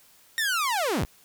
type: linear sweep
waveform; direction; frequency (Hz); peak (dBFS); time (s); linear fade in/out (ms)
sawtooth; down; 1864.7 to 31.79; -20; 0.38-1.05; 0
effects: white hiss -57 dBFS RMS until 1.24 s